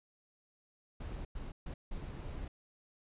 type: noise bursts at uneven times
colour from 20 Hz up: brown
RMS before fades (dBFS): -42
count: 4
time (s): 1-1.25 / 1.35-1.52 / 1.66-1.74 / 1.91-2.48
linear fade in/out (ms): 5
effects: resampled to 8000 Hz